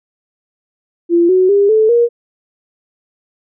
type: tone with pitch steps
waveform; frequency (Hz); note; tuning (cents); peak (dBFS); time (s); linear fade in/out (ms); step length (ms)
sine; 342.3 / 371.1 / 402.4 / 436.3 / 473; F4 / F#4 / G4 / A4 / A#4; -35 / +5 / +45 / -15 / +25; -7; 1.09-2.09; 50; 200
effects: none